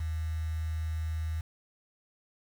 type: tone with quantisation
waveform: sine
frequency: 79.7 Hz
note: D#2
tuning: 42 cents sharp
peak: -30 dBFS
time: 0-1.41 s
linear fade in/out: 5 ms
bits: 8
effects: none